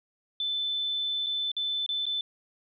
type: tone with dropouts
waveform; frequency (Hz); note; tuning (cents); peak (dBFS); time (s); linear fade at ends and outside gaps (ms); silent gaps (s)
sine; 3520; A7; 0; -27; 0.4-2.21; 2; 1.263-1.267 / 1.517-1.566 / 1.863-1.89 / 2.056-2.065
effects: none